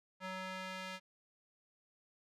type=tone with band-pass filter sweep; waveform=square; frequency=187 Hz; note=F#3; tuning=19 cents sharp; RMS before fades=-44 dBFS; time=0.2-1 s; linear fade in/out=50 ms; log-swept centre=1500 to 2600 Hz; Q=0.81; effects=none